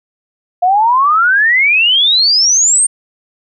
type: exponential sweep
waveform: sine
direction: up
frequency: 698.5 to 8870 Hz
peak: -7 dBFS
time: 0.62-2.87 s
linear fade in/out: 10 ms
effects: none